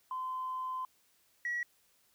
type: tone pair in turn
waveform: sine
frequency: 1029 / 1923.5 Hz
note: C6 / B6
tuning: -29 / -46 cents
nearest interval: major seventh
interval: 1083 cents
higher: second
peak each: -34 / -31 dBFS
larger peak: second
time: 0.11-0.85 / 1.45-1.63 s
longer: first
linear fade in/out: 2 ms
effects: tanh soft clip ceiling -29 dBFS + white hiss -70 dBFS RMS until 2.14 s